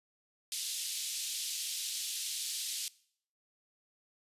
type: band-pass noise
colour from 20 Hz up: pink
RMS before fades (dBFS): -38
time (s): 0.52-2.88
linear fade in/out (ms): 0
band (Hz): 3300 to 12000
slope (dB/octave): 24
effects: noise-tail reverb RT60 0.6 s tail -21 dB re dry + resampled to 32000 Hz